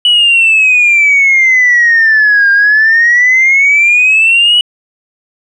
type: exponential two-way sweep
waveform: sine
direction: down then up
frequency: 2960 to 1601 to 2960 Hz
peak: -3 dBFS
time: 0.05-4.61 s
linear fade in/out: 2 ms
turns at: 2.51 s
effects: tanh soft clip ceiling -1 dBFS